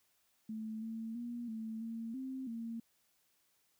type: tone with pitch steps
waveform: sine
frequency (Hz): 219.1 / 224.6 / 238.6 / 221.9 / 227.6 / 262.5 / 229.3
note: A3 / A3 / A#3 / A3 / A#3 / C4 / A#3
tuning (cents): -7 / +36 / +41 / +15 / -41 / +6 / -28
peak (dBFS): -39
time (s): 0.49-2.8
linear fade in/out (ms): 5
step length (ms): 330
effects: white hiss -75 dBFS RMS until 3.79 s